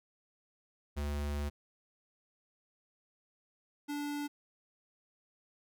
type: tone pair in turn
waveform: square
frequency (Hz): 72.7 / 290.8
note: D2 / D4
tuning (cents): -17 / -17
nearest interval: 2 octaves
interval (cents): 2400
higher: second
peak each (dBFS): -34 / -36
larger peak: first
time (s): 0.96-1.5 / 3.88-4.28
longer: first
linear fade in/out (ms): 20
effects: none